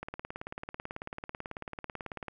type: click train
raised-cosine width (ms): 0.5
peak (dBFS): -23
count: 42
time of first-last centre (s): 0.03-2.283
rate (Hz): 18.2
effects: none